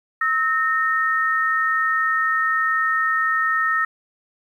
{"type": "tone pair together", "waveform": "sine", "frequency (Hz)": [1294.9, 1836], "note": ["E6", "A#6"], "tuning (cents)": [-31, -27], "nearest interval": "tritone", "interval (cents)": 604, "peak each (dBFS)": -20, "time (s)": [0.21, 3.85], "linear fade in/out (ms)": 5, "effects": ["9-bit"]}